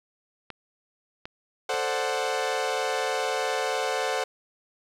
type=clicks; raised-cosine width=0.3 ms; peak=-21 dBFS; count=3; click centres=0.503 / 1.255 / 1.741 s
type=chord; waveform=sawtooth; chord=D dominant seventh; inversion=second; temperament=equal; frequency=440 / 523.3 / 587.3 / 740 Hz; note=A4 / C5 / D5 / F#5; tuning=0 / 0 / 0 / 0 cents; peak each=-27 / -26 / -31 / -26 dBFS; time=1.69-4.24 s; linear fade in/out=5 ms
effects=low-pass 8000 Hz 12 dB/octave + 9-bit